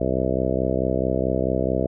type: harmonic tone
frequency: 64.6 Hz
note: C2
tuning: 21 cents flat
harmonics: 1 / 2 / 3 / 4 / 5 / 6 / 7 / 8 / 9 / 10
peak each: -29 / -29 / -29 / -29 / -29 / -29 / -29 / -29 / -29 / -29 dBFS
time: 0-1.87 s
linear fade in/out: 10 ms
effects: none